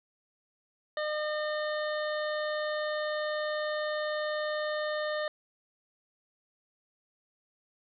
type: harmonic tone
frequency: 607 Hz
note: D#5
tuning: 43 cents flat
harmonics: 1 / 2 / 3 / 5 / 6 / 7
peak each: -31 / -39 / -37 / -48 / -45 / -47 dBFS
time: 0.97-5.28 s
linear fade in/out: 2 ms
effects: none